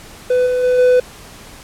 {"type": "tone with level steps", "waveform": "triangle", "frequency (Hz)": 500, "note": "B4", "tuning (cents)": 21, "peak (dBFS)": [-9, -12, -9, -6], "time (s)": [0.3, 1], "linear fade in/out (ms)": 5, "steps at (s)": [0.46, 0.63, 0.78], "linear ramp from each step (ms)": 10, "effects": ["pink hiss -38 dBFS RMS until 1.63 s", "low-pass 12000 Hz 12 dB/octave"]}